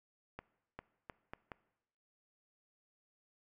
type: accelerating click train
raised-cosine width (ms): 0.5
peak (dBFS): -29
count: 5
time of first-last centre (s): 0.39-1.518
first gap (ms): 400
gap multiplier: 0.77
effects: noise-tail reverb RT60 0.9 s tail -20 dB re dry